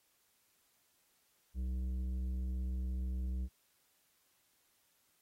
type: tone with tanh clipping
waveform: sine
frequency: 63.3 Hz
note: B1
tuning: 43 cents sharp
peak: -36 dBFS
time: 1.54-3.49 s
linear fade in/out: 50 ms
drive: 9 dB
effects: white hiss -74 dBFS RMS until 5.21 s + AAC 48 kbps